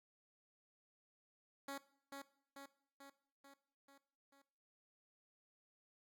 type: tone with echo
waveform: 10% pulse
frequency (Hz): 277.2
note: C#4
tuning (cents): 0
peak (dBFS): -36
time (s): 1.68-1.78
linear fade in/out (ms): 5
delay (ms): 440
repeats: 6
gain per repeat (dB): -4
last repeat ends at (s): 4.42
effects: noise-tail reverb RT60 0.6 s tail -18 dB re dry